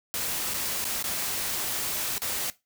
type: noise with dropouts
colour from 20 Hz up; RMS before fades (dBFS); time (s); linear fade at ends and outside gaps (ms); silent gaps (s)
white; -30; 0.14-2.5; 0; 0.537-0.542 / 0.843-0.852 / 1.026-1.041 / 2.181-2.219
effects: noise-tail reverb RT60 0.2 s tail -17 dB re dry